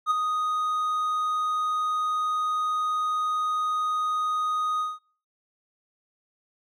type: tone with ADSR envelope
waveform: triangle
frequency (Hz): 1244.5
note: D#6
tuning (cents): 0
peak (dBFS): -16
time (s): 0.06-4.99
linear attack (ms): 47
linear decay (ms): 16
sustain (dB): -6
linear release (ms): 190
effects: noise-tail reverb RT60 0.5 s tail -26 dB re dry